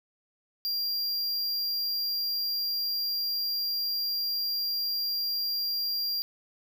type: tone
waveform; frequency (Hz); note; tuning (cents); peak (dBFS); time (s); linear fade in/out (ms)
square; 4766; D8; +25; -28; 0.65-6.22; 0
effects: none